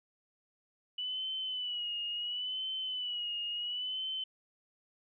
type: tone with vibrato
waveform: sine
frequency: 2960 Hz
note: F#7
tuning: in tune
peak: -34 dBFS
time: 0.98-4.24 s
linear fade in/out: 5 ms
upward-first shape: sine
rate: 0.72 Hz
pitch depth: 64 cents each way
effects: none